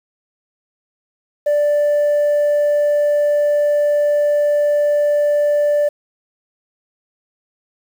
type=tone; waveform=sine; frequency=587.3 Hz; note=D5; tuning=in tune; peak=-10 dBFS; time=1.46-5.89 s; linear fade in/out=10 ms; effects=tanh soft clip ceiling -11 dBFS + 7-bit